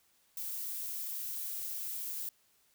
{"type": "noise", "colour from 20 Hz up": "violet", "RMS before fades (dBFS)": -39, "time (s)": [0.37, 2.29], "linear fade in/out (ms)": 2, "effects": ["white hiss -70 dBFS RMS until 2.74 s"]}